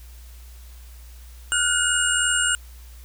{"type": "tone cluster", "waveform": "sine", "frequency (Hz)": [1412, 1495, 2880, 7480, 8740], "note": ["F6", "F#6", "F#7", "A#8", "C#9"], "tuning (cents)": [19, 17, -47, 5, -26], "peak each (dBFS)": -25, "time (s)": [1.52, 2.55], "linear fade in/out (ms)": 0, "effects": ["added 60 Hz sine -40 dBFS peak until 3.04 s", "white hiss -52 dBFS RMS until 3.04 s"]}